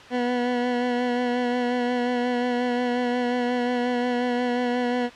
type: tone with vibrato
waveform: 20% pulse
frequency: 245.3 Hz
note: B3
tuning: 12 cents flat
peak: -17 dBFS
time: 0.1-5.1 s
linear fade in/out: 50 ms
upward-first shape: sine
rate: 5.6 Hz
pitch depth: 23 cents each way
effects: white hiss -43 dBFS RMS until 5.15 s + low-pass 3000 Hz 12 dB/octave